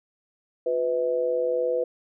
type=tone with amplitude modulation; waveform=sine; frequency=499.3 Hz; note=B4; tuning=19 cents sharp; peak=-18 dBFS; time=0.66-1.84 s; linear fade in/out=5 ms; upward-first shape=sine; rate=142 Hz; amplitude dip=80%; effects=none